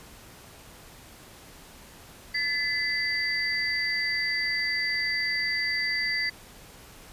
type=tone cluster; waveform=sine; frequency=1733 / 2020 / 4656 Hz; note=A6 / B6 / D8; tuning=-27 / +39 / -16 cents; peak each=-34 / -27 / -30 dBFS; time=2.34-6.3 s; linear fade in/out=10 ms; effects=pink hiss -49 dBFS RMS until 7.12 s + resampled to 32000 Hz